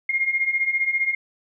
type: beating tone pair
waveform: sine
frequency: 2121 / 2136 Hz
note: C7 / C7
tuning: +23 / +35 cents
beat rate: 15 Hz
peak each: -25 / -21 dBFS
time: 0.09-1.15 s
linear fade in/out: 5 ms
effects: none